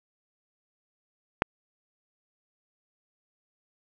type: click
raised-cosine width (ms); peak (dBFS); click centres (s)
0.5; -5; 1.421
effects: none